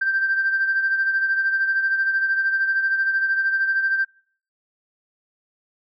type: beating tone pair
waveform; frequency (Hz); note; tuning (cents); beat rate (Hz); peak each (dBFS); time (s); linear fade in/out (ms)
sine; 1568 / 1581; G6 / G6; 0 / +14; 13; -18 / -27; 0.01-4.05; 10
effects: noise-tail reverb RT60 0.5 s tail -24 dB re dry + tanh soft clip ceiling -12 dBFS